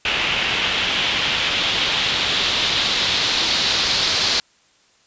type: noise with low-pass filter sweep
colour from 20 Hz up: white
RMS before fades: -20 dBFS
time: 0.05-4.4 s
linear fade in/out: 2 ms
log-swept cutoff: 2800 to 4400 Hz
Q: 2.7
effects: white hiss -57 dBFS RMS until 5.06 s + resampled to 16000 Hz